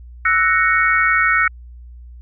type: chord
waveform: sine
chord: F# dominant seventh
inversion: third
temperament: equal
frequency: 1318.5 / 1480 / 1864.7 / 2217 Hz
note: E6 / F#6 / A#6 / C#7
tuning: 0 / 0 / 0 / 0 cents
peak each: -18 dBFS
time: 0.25-1.48 s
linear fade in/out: 5 ms
effects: added 60 Hz sine -35 dBFS peak until 2.21 s